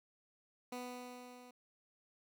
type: tone with level ramp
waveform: 15% pulse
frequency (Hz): 247.9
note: B3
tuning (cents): +7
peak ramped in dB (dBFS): -35 to -49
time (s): 0.72-1.51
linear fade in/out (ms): 5
effects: none